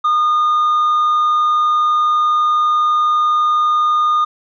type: tone with tanh clipping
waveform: triangle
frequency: 1222 Hz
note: D#6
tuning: 32 cents flat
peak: -12 dBFS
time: 0.04-4.25 s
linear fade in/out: 10 ms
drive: 7 dB
effects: none